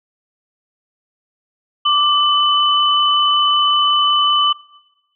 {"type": "tone pair together", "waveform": "sine", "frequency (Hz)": [1174.7, 3010], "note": ["D6", "F#7"], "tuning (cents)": [0, 29], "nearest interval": "octave + major third", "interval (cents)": 1629, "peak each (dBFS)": -14, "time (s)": [1.85, 4.53], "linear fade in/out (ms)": 10, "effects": ["noise-tail reverb RT60 1.0 s tail -20 dB re dry"]}